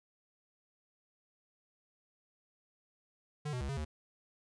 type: tone with pitch steps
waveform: square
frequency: 149.1 / 125.2 / 68.9 / 137.9 / 76.2 Hz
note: D3 / B2 / C#2 / C#3 / D#2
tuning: +27 / +24 / -10 / -9 / -36 cents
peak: -36 dBFS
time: 3.45-3.85 s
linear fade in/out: 10 ms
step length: 80 ms
effects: resampled to 22050 Hz